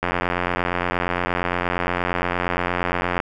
click train, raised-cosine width 0.5 ms, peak -6 dBFS, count 282, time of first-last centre 0.03-3.202 s, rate 88.6 Hz, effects none

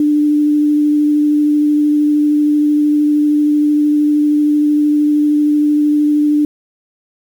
sine tone with vibrato, 297.1 Hz, D4, 20 cents sharp, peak -9 dBFS, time 0-6.45 s, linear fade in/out 2 ms, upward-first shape triangle, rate 13 Hz, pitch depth 12 cents each way, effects 7-bit

